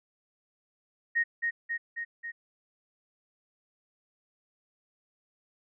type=tone with echo; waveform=sine; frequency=1864.7 Hz; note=A#6; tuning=in tune; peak=-23 dBFS; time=1.15-1.24 s; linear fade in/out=20 ms; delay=270 ms; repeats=4; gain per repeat=-3 dB; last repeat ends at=2.32 s; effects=none